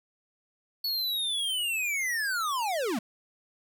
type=linear sweep; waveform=square; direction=down; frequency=4435 to 196 Hz; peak=-28 dBFS; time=0.84-2.99 s; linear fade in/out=5 ms; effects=none